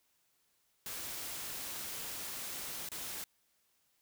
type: noise with dropouts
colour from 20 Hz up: white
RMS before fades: -42 dBFS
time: 0.86-3.24 s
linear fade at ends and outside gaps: 1 ms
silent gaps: 2.889-2.917 s
effects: white hiss -75 dBFS RMS until 4.01 s